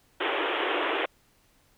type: band-pass noise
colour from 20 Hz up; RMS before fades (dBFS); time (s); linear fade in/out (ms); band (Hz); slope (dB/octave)
pink; -28; 0.2-1.06; 10; 300 to 3400; 96
effects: pink hiss -64 dBFS RMS until 1.77 s